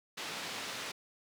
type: band-pass noise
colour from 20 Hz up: white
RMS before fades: -41 dBFS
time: 0.17-0.92 s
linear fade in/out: 10 ms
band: 150 to 4200 Hz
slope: 12 dB/octave
effects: none